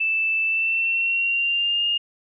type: tone with pitch glide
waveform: sine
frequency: 2642 to 2832 Hz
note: E7 to F7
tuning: +3 to +23 cents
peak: -19 dBFS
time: 0-1.98 s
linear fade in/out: 10 ms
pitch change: +120 cents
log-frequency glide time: 0.44-1.87 s
effects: none